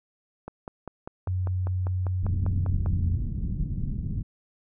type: click train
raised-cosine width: 1 ms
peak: -22 dBFS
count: 13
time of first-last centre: 0.48-2.861 s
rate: 5.04 Hz
type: tone with pitch glide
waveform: sine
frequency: 92 to 87.54 Hz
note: F#2 to F2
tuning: -9 to +5 cents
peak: -24 dBFS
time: 1.27-3.18 s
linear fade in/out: 10 ms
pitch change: -86 cents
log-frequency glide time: 2.65-2.95 s
type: low-pass noise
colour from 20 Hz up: pink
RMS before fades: -29 dBFS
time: 2.22-4.23 s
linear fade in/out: 10 ms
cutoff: 200 Hz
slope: 24 dB/octave
effects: none